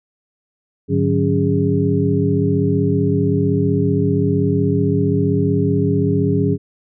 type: tone cluster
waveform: sine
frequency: 103 / 148.5 / 184.1 / 278.9 / 409.6 Hz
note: G#2 / D3 / F#3 / C#4 / G#4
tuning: -14 / +20 / -8 / +11 / -24 cents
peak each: -20 dBFS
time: 0.88-6.58 s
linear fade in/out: 50 ms
effects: none